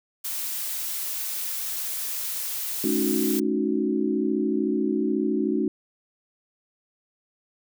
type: noise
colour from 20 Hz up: blue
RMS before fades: -30 dBFS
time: 0.24-3.4 s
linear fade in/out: 10 ms
type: chord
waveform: sine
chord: D# half-diminished seventh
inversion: second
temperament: equal with one note detuned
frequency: 214.9 / 277.2 / 311.1 / 370 Hz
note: A3 / C#4 / D#4 / F#4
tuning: -41 / 0 / 0 / 0 cents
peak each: -27 dBFS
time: 2.84-5.68 s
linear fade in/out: 2 ms
effects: none